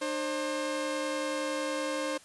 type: tone pair together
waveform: sawtooth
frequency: 301.8 / 533 Hz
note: D4 / C5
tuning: +47 / +32 cents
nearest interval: minor seventh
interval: 985 cents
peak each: -31 / -28 dBFS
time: 0.01-2.18 s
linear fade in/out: 10 ms
effects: white hiss -55 dBFS RMS until 2.24 s + resampled to 24000 Hz